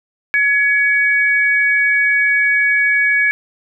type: tone pair together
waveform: sine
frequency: 1685.6 / 2253 Hz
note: G#6 / C#7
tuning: +25 / +28 cents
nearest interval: perfect fourth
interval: 503 cents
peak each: -14 dBFS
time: 0.34-3.31 s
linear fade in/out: 0 ms
effects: none